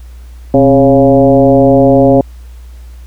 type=tone with frequency modulation; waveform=sine; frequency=410 Hz; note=G#4; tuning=22 cents flat; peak=-3 dBFS; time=0.54-2.21 s; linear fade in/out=2 ms; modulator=142 Hz; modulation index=1.8; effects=added 60 Hz sine -28 dBFS peak until 3.06 s + pink hiss -47 dBFS RMS until 3.06 s